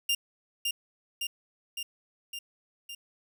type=tone with echo; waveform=sawtooth; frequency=2800 Hz; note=F7; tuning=4 cents sharp; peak=-21 dBFS; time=0.09-0.15 s; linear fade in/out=5 ms; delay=560 ms; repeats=5; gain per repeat=-3 dB; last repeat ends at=2.95 s; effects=none